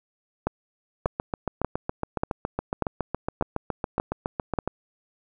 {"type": "two click trains", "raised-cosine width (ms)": 1, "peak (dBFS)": [-12, -9], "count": [27, 8], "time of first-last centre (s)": [[1.06, 4.676], [0.47, 4.588]], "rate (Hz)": [7.19, 1.7], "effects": []}